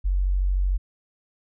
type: tone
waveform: sine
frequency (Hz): 46.58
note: F#1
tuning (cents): +12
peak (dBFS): -19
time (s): 0.04-0.78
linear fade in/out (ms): 20
effects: none